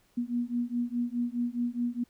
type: beating tone pair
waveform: sine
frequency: 238.3 / 243.1 Hz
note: A#3 / B3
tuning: +38 / -27 cents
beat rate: 4.8 Hz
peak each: -31 dBFS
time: 0.17-2.04 s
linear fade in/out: 10 ms
effects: pink hiss -67 dBFS RMS until 2.09 s